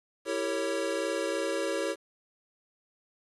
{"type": "chord", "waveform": "square", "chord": "E diminished seventh", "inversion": "none", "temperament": "equal with one note detuned", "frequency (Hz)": [329.6, 392, 455.5, 554.4], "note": ["E4", "G4", "Bb4", "Db5"], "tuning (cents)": [0, 0, -40, 0], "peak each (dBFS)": [-36, -36, -36, -33], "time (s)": [0.25, 1.96], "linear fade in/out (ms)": 50, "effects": ["resampled to 24000 Hz", "9-bit"]}